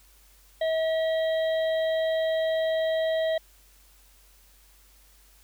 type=harmonic tone; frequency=643 Hz; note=E5; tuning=43 cents flat; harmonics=1 / 3 / 5 / 6; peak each=-23 / -36 / -40 / -42 dBFS; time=0.61-3.38 s; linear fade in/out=5 ms; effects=added 48 Hz sine -57 dBFS peak until 5.43 s + white hiss -59 dBFS RMS until 5.43 s